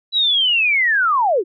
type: linear sweep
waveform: sine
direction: down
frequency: 3966 to 321.1 Hz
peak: -13 dBFS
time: 0.12-1.44 s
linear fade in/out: 50 ms
effects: none